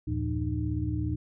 sine tone cluster, 76.4 / 93.5 / 113.2 / 170.5 / 305.3 Hz, D#2 / F#2 / A2 / F3 / D#4, -31 / +19 / +50 / -41 / -33 cents, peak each -32 / -38 / -31 / -39 / -33 dBFS, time 0.07-1.16 s, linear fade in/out 10 ms, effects none

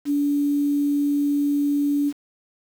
sine tone with quantisation, 287.7 Hz, D4, 36 cents flat, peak -18 dBFS, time 0.05-2.13 s, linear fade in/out 50 ms, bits 7, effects none

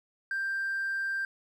triangle tone, 1580 Hz, G6, 13 cents sharp, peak -26 dBFS, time 0.31-1.25 s, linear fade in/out 2 ms, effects tanh soft clip ceiling -25 dBFS

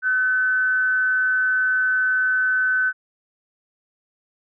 sine tone with amplitude modulation, 1513 Hz, F#6, 38 cents sharp, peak -15 dBFS, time 0.02-2.93 s, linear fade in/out 50 ms, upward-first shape sine, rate 222 Hz, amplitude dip 40%, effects none

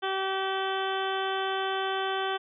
harmonic tone with a mistuned harmonic, 384.5 Hz, G4, 33 cents flat, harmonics 1 / 2 / 3 / 4 / 5 / 6 / 7 / 8 / 9, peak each -32 / -32 / -35 / -35 / -42 / -48 / -45 / -38 / -40 dBFS, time 0.02-2.38 s, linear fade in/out 20 ms, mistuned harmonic 7, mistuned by -21 cents, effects none

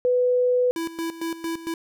sine tone, 496.8 Hz, B4, 10 cents sharp, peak -17 dBFS, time 0.05-0.71 s, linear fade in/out 0 ms
square tone with tremolo, 330.6 Hz, E4, 5 cents sharp, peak -26 dBFS, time 0.76-1.74 s, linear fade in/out 2 ms, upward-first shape square, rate 4.4 Hz, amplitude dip 75%
effects none

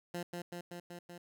15% pulse tone with echo, 174.61 Hz, F3, in tune, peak -31 dBFS, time 0.14-0.23 s, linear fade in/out 5 ms, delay 190 ms, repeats 5, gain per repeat -2 dB, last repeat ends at 1.18 s, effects none

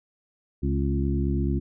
harmonic tone with a mistuned harmonic, 69.3 Hz, C#2, in tune, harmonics 1 / 2 / 3 / 4 / 5, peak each -25 / -28 / -30 / -31 / -32 dBFS, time 0.62-1.6 s, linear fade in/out 20 ms, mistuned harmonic 4, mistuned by -29 cents, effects none

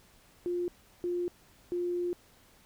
sine tone bursts at uneven times, 352.3 Hz, F4, 15 cents sharp, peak -29 dBFS, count 3, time 0.46-0.68 / 1.04-1.28 / 1.72-2.13 s, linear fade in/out 0 ms, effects pink hiss -61 dBFS RMS until 2.65 s

